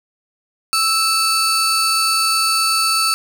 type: tone pair together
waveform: 30% pulse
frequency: 1316 / 4517 Hz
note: E6 / C#8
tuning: -3 / +32 cents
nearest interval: octave + major sixth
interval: 2135 cents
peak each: -15 / -14 dBFS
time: 0.73-3.14 s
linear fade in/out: 0 ms
effects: none